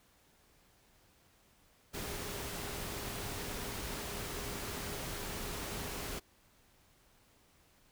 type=tone in noise; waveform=sine; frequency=407.5 Hz; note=G#4; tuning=33 cents flat; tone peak=-50 dBFS; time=1.93-6.2 s; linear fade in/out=20 ms; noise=pink; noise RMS=-41 dBFS; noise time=1.93-6.2 s; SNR=-12 dB; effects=pink hiss -67 dBFS RMS until 7.91 s